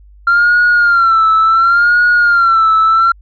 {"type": "tone with vibrato", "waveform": "sine", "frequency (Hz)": 1377, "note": "F6", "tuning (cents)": -25, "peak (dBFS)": -5, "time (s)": [0.27, 3.12], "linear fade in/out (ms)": 5, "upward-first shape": "sine", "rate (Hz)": 0.7, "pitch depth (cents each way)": 86, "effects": ["tanh soft clip ceiling -4 dBFS", "added 50 Hz sine -38 dBFS peak until 3.21 s"]}